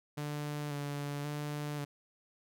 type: tone with vibrato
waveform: sawtooth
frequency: 145.8 Hz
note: D3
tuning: 12 cents flat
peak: -32 dBFS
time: 0.17-1.85 s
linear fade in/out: 10 ms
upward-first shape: square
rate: 0.93 Hz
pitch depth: 22 cents each way
effects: none